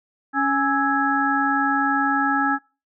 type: harmonic tone with a mistuned harmonic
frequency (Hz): 277.2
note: C#4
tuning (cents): 0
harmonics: 1 / 3 / 5 / 6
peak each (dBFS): -23 / -23 / -23 / -23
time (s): 0.33-2.59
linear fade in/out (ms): 50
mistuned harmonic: 5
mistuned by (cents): -93
effects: noise-tail reverb RT60 0.3 s tail -22 dB re dry